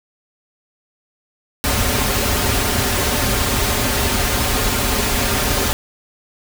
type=noise with comb filter; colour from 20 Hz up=pink; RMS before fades=-18 dBFS; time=1.64-5.73 s; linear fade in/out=0 ms; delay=6.1 ms; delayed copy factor=-0.7; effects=none